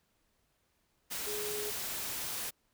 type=tone in noise; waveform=sine; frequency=419.3 Hz; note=G#4; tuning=17 cents sharp; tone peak=-38 dBFS; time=1.26-1.71 s; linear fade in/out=20 ms; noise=white; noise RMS=-38 dBFS; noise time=1.1-2.51 s; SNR=-3 dB; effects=pink hiss -75 dBFS RMS until 2.73 s